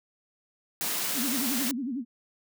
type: high-pass noise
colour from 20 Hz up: white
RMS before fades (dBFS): -30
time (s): 0.81-1.71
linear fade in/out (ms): 0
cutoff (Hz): 130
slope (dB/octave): 24
type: tone with vibrato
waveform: sine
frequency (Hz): 257.1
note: C4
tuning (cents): -30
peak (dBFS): -29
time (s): 1.14-2.05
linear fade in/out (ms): 50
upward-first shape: sine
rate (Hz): 11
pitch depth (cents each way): 200
effects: none